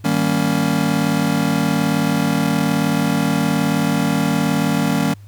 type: chord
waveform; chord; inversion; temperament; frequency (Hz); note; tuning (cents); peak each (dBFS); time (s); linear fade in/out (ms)
square; Eb dominant seventh; none; just; 155.56 / 194.45 / 233.3 / 280; Eb3 / G3 / Bb3 / Db4; 0 / -14 / +2 / +18; -22; 0.04-5.14; 10
effects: added 101 Hz sine -37 dBFS peak until 5.27 s + pink hiss -55 dBFS RMS until 5.27 s